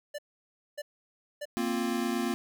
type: tone bursts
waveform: square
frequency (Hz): 587.3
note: D5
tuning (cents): 0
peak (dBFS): -35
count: 3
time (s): 0.14-1.455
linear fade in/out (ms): 10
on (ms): 45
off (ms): 590
type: chord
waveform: square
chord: Bb suspended second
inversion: none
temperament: equal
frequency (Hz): 233.1 / 261.6 / 349.2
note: Bb3 / C4 / F4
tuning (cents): 0 / 0 / 0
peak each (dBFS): -32 / -34 / -34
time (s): 1.57-2.34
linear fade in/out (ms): 0
effects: none